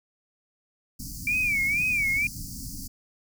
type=band-stop noise; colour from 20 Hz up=pink; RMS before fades=-37 dBFS; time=0.99-2.88 s; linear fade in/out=10 ms; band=290 to 4600 Hz; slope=96 dB/octave
type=tone with vibrato; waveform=sine; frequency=2329 Hz; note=D7; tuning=15 cents flat; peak=-22 dBFS; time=1.27-2.27 s; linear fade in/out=2 ms; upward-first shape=sine; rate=2.1 Hz; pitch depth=140 cents each way
effects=none